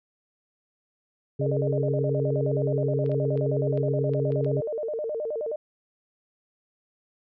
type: harmonic tone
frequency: 138.1 Hz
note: C#3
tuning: 6 cents flat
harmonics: 1 / 2 / 3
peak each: -25 / -34 / -29 dBFS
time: 1.39-4.61 s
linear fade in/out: 10 ms
type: tone with vibrato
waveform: sine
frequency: 523.3 Hz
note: C5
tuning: in tune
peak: -27 dBFS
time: 1.41-5.56 s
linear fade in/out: 5 ms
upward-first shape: square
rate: 9.5 Hz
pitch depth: 250 cents each way
type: clicks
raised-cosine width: 0.3 ms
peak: -31 dBFS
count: 7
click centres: 3.062 / 3.117 / 3.375 / 3.775 / 4.136 / 4.321 / 4.446 s
effects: none